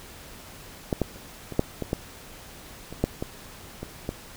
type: clicks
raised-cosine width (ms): 2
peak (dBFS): -10 / -9 / -30 / -21 / -6 / -15 / -11 / -24 / -7 / -15 / -20 / -14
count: 12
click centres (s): 0.928 / 1.017 / 1.16 / 1.523 / 1.594 / 1.823 / 1.931 / 2.926 / 3.04 / 3.225 / 3.83 / 4.091
effects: pink hiss -45 dBFS RMS until 4.36 s